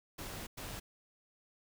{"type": "noise bursts at uneven times", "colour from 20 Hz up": "pink", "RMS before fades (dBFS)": -44, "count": 2, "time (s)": [[0.18, 0.47], [0.57, 0.8]], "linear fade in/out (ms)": 10, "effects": []}